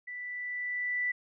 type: tone with level ramp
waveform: sine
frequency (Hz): 1975.5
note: B6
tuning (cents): 0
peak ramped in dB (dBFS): -38 to -27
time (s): 0.07-1.12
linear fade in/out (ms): 10
effects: none